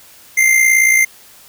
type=tone with amplitude modulation; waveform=square; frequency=2093 Hz; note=C7; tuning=in tune; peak=-7 dBFS; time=0.37-1.05 s; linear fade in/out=10 ms; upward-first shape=sine; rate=58.3 Hz; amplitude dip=55%; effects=white hiss -43 dBFS RMS until 1.48 s